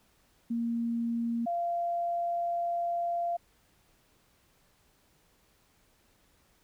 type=tone pair in turn; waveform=sine; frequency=233.1 / 689.9 Hz; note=A#3 / F5; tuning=0 / -21 cents; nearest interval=octave + perfect fifth; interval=1879 cents; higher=second; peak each=-28 dBFS; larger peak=neither; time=0.5-1.46 / 1.46-3.37 s; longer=second; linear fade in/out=10 ms; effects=pink hiss -67 dBFS RMS until 6.63 s